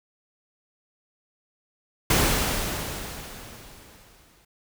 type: noise with exponential decay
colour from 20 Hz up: pink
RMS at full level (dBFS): -19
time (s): 2.1-4.45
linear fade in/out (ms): 5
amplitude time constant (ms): 510
effects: none